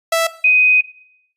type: tone pair in turn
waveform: sawtooth / sine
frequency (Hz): 659.3 / 2504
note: E5 / D#7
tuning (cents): 0 / +10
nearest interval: octave + major seventh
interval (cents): 2310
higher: second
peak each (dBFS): -9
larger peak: neither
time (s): 0.12-0.27 / 0.44-0.81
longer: second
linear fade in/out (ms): 5
effects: noise-tail reverb RT60 0.7 s tail -17 dB re dry + resampled to 32000 Hz